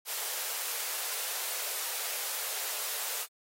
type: high-pass noise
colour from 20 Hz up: white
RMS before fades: -35 dBFS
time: 0.05-3.27 s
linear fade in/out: 50 ms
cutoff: 420 Hz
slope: 48 dB/octave
effects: AAC 48 kbps